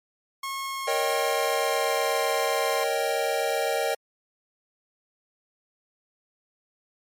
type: tone with pitch glide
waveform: sawtooth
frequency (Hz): 1087 to 1054.8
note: C#6 to C6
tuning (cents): -34 to +14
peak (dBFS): -26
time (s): 0.43-2.84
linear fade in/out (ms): 5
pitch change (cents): -52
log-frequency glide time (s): 0.62-2.19
type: chord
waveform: square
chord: Eb dominant seventh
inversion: second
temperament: equal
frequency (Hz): 466.2 / 554.4 / 622.3 / 784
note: Bb4 / Db5 / Eb5 / G5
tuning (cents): 0 / 0 / 0 / 0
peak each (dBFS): -30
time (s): 0.87-3.95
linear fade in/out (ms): 10
effects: MP3 64 kbps